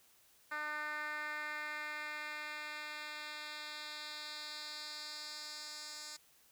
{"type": "tone with band-pass filter sweep", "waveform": "10% pulse", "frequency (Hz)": 301.3, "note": "D4", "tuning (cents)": 44, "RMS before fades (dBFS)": -44, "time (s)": [0.51, 6.17], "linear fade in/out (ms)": 10, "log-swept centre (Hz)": [1600, 6000], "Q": 2.1, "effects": ["white hiss -67 dBFS RMS until 6.51 s"]}